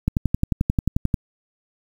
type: click train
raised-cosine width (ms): 5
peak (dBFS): -6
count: 13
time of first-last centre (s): 0.08-1.142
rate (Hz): 11.3
effects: 7-bit